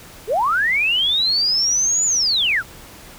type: linear two-way sweep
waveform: sine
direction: up then down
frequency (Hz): 370 to 7040 to 1246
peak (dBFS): -15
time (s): 0.27-2.63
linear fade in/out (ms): 50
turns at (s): 2.05
effects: pink hiss -41 dBFS RMS until 3.18 s